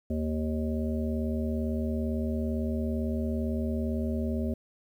harmonic tone, 77.78 Hz, D#2, in tune, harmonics 1 / 3 / 5 / 7 / 8, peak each -31 / -30 / -38 / -40 / -40 dBFS, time 0.1-4.54 s, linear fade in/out 5 ms, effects 10-bit

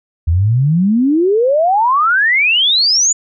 sine exponential sweep, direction up, 77.78 to 7090 Hz, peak -9 dBFS, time 0.27-3.13 s, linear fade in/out 10 ms, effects none

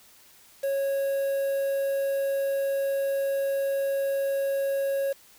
triangle tone with quantisation, 550 Hz, C#5, 14 cents flat, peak -22 dBFS, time 0.63-5.13 s, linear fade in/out 10 ms, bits 7, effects white hiss -55 dBFS RMS until 5.38 s

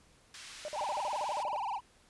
white band-pass noise, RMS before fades -49 dBFS, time 0.34-1.43 s, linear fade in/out 2 ms, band 1300 to 5600 Hz, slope 12 dB/octave
sine tone bursts, 603 Hz, D5, 46 cents sharp, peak -36 dBFS, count 12, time 0.65-1.562 s, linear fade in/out 0 ms, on 32 ms, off 48 ms
triangle tone with vibrato, 880 Hz, A5, in tune, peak -31 dBFS, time 0.73-1.81 s, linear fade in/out 50 ms, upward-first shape triangle, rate 19 Hz, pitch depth 270 cents each way
effects pink hiss -64 dBFS RMS until 2.09 s + resampled to 24000 Hz

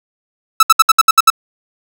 45% pulse tone bursts, 1311 Hz, E6, 10 cents flat, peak -3 dBFS, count 8, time 0.6-1.302 s, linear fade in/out 5 ms, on 30 ms, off 66 ms, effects none

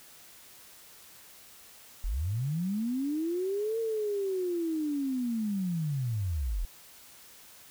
sine linear two-way sweep, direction up then down, 35.92 to 458 to 35.92 Hz, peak -28 dBFS, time 2.04-6.65 s, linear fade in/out 0 ms, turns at 3.79 s, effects white hiss -53 dBFS RMS until 7.7 s

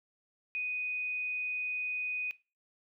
sine tone, 2490 Hz, D#7, 1 cent sharp, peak -32 dBFS, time 0.55-2.31 s, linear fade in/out 0 ms, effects noise-tail reverb RT60 0.3 s tail -19 dB re dry

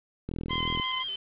click train, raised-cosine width 3 ms, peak -21 dBFS, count 22, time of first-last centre 0.29-0.798 s, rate 41.3 Hz
20% pulse tone, 1032 Hz, C6, 24 cents flat, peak -25 dBFS, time 0.49-1.04 s, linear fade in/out 20 ms
sine tone with vibrato, 3136 Hz, G7, in tune, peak -31 dBFS, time 0.51-1.16 s, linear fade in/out 5 ms, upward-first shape square, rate 6.1 Hz, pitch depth 39 cents each way
effects resampled to 8000 Hz + 8-bit

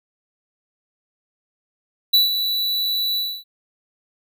square tone with ADSR envelope, 3951 Hz, B7, in tune, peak -11 dBFS, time 2.13-3.44 s, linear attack 11 ms, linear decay 150 ms, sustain -9 dB, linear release 270 ms, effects none

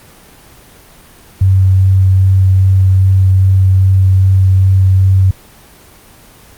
sine tone with vibrato, 94.9 Hz, F#2, 44 cents sharp, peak -5 dBFS, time 1.41-5.31 s, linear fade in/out 5 ms, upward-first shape sine, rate 2.5 Hz, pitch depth 9 cents each way, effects pink hiss -40 dBFS RMS until 6.57 s + Opus 24 kbps

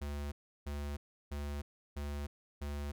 square tone bursts, 72.3 Hz, D2, 27 cents flat, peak -38 dBFS, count 5, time 0.01-2.92 s, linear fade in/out 10 ms, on 310 ms, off 340 ms, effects none

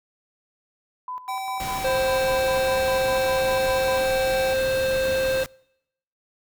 sine tone with tremolo, 1004 Hz, B5, 28 cents sharp, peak -29 dBFS, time 1.08-4.06 s, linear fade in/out 2 ms, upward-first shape square, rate 5 Hz, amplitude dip 70%
square tone, 770 Hz, G5, 31 cents flat, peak -29 dBFS, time 1.28-4.54 s, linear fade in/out 10 ms
pink noise, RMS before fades -33 dBFS, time 1.6-5.46 s, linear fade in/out 0 ms
harmonic tone, 526 Hz, C5, 9 cents sharp, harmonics 1 / 3 / 5 / 7 / 8, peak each -21 / -31 / -35 / -38 / -39 dBFS, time 1.84-5.44 s, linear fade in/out 10 ms
effects noise-tail reverb RT60 0.8 s tail -26 dB re dry

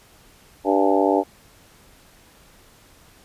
harmonic tone with a mistuned harmonic, 98 Hz, G2, in tune, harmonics 3 / 4 / 5 / 6 / 7 / 8 / 9, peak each -21 / -22 / -23 / -24 / -24 / -25 / -26 dBFS, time 0.64-1.24 s, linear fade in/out 50 ms, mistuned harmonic 8, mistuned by +73 cents, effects pink hiss -52 dBFS RMS until 3.24 s + resampled to 32000 Hz

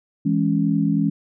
sine chord, C# minor, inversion first, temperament equal, 164.81 / 207.7 / 277.2 Hz, E3 / G#3 / C#4, 0 / 0 / 0 cents, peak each -21 dBFS, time 0.25-1.1 s, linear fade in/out 10 ms, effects none

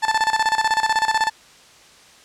30% pulse tone with tremolo, 880 Hz, A5, in tune, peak -12 dBFS, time 0.02-1.3 s, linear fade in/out 20 ms, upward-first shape square, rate 16 Hz, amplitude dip 75%, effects white hiss -48 dBFS RMS until 2.24 s + low-pass 7000 Hz 12 dB/octave

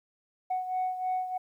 sine beating tone pair, 740 / 743.2 Hz, F#5 / F#5, 0 / +7 cents, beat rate 3.2 Hz, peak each -28 / -34 dBFS, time 0.5-1.38 s, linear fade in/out 10 ms, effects tanh soft clip ceiling -24 dBFS + 11-bit

